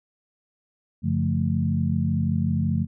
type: tone cluster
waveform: sine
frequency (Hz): 93.6 / 141.3 / 174.2 / 219.7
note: F#2 / C#3 / F3 / A3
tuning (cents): +20 / +34 / -4 / -2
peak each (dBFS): -26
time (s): 1.02-2.87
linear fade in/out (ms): 50
effects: none